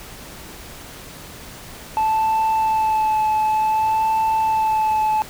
sine tone with vibrato, 873 Hz, A5, 14 cents flat, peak -13 dBFS, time 1.97-5.22 s, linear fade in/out 0 ms, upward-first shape sine, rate 0.55 Hz, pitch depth 18 cents each way, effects tanh soft clip ceiling -15 dBFS + pink hiss -38 dBFS RMS until 5.29 s

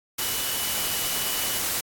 sine tone in noise, 2960 Hz, F#7, in tune, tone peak -35 dBFS, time 0.2-1.6 s, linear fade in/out 10 ms, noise white, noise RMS -27 dBFS, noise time 0.18-1.81 s, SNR -11 dB, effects AAC 64 kbps

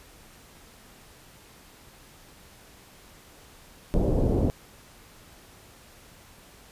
pink low-pass noise, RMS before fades -23 dBFS, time 3.94-4.5 s, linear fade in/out 0 ms, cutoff 580 Hz, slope 24 dB/octave, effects pink hiss -52 dBFS RMS until 6.71 s + resampled to 32000 Hz

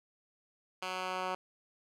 10% pulse tone with band-pass filter sweep, 185 Hz, F#3, in tune, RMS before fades -37 dBFS, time 0.82-1.35 s, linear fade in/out 5 ms, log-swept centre 2400 to 1200 Hz, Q 0.76, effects none

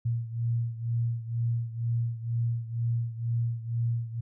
sine beating tone pair, 116.3 / 118.4 Hz, A#2 / A#2, -4 / +27 cents, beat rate 2.1 Hz, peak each -28 / -32 dBFS, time 0.05-4.21 s, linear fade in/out 10 ms, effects none

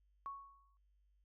sine tone with exponential decay, 1108.7 Hz, C#6, in tune, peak -40 dBFS, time 0.26-0.77 s, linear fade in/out 0 ms, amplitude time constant 110 ms, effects added 50 Hz sine -70 dBFS peak until 1.24 s

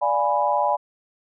sine chord, D diminished seventh, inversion none, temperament equal, 587.3 / 698.5 / 830.6 / 987.8 Hz, D5 / F5 / Ab5 / Cb6, 0 / 0 / 0 / 0 cents, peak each -24 / -27 / -22 / -23 dBFS, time 0.01-0.77 s, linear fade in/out 20 ms, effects none

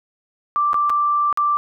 sine tone with dropouts, 1174.7 Hz, D6, in tune, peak -15 dBFS, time 0.56-1.57 s, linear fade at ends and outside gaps 0 ms, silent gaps 0.732-0.743 / 0.896-0.901 / 1.327-1.374 s, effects none

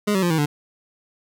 25% pulse tone with pitch steps, 207.7 / 190.46 / 174.65 / 160.16 / 146.87 Hz, G#3 / G3 / F3 / E3 / D3, 0 / -50 / 0 / -50 / 0 cents, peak -14 dBFS, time 0.07-0.46 s, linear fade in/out 10 ms, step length 78 ms, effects none

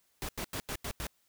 pink noise bursts, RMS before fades -37 dBFS, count 6, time 0.22-1.068 s, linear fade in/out 0 ms, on 68 ms, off 88 ms, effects white hiss -72 dBFS RMS until 1.28 s

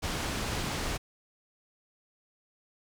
pink low-pass noise, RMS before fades -33 dBFS, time 0.02-0.98 s, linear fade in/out 20 ms, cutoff 7800 Hz, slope 12 dB/octave, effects none

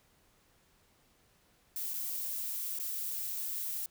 violet noise with dropouts, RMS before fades -37 dBFS, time 1.76-3.86 s, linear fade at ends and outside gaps 1 ms, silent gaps 1.936-1.94 / 2.788-2.798 s, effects pink hiss -68 dBFS RMS until 3.9 s

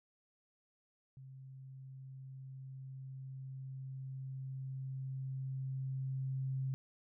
sine tone with level ramp, 132.8 Hz, C3, 26 cents sharp, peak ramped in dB -50 to -34 dBFS, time 1.17-6.74 s, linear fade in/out 0 ms, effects none

